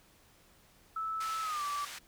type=tone with pitch glide; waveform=sine; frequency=1310 to 1160.4 Hz; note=E6 to D6; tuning=-11 to -21 cents; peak=-33 dBFS; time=0.96-1.85 s; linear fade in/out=5 ms; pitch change=-210 cents; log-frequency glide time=1.42-1.63 s
type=band-pass noise; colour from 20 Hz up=pink; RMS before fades=-45 dBFS; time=1.2-1.99 s; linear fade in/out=10 ms; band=1400 to 9100 Hz; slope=12 dB/octave
effects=pink hiss -63 dBFS RMS until 2.07 s